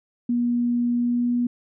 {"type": "tone with pitch glide", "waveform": "sine", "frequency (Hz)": [240.4, 242.4], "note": ["B3", "B3"], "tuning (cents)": [-46, -32], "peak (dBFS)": -19, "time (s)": [0.29, 1.47], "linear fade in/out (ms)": 5, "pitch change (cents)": 14, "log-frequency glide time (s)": [0.94, 1.35], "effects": []}